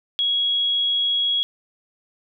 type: tone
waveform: sine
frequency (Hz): 3322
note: G#7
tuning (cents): 0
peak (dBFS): -18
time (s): 0.19-1.43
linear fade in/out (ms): 0
effects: none